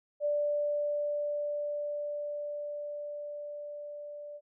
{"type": "tone with level ramp", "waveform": "sine", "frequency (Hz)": 587, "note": "D5", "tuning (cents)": -1, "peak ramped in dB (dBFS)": [-26, -41], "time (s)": [0.2, 4.41], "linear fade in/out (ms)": 50, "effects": []}